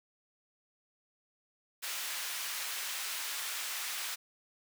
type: high-pass noise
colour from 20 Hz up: pink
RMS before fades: -38 dBFS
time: 1.82-4.16 s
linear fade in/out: 20 ms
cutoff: 1600 Hz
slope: 12 dB/octave
effects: none